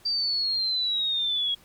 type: linear sweep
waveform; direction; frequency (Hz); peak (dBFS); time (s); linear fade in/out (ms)
sine; down; 4685 to 3300; -23; 0.05-1.55; 10
effects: pink hiss -56 dBFS RMS until 1.64 s + MP3 96 kbps